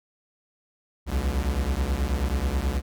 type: beating tone pair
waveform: 45% pulse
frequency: 61.74 / 71.04 Hz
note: B1 / C#2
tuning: 0 / +43 cents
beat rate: 9.3 Hz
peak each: -26 dBFS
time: 1.06-2.82 s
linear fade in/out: 50 ms
effects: none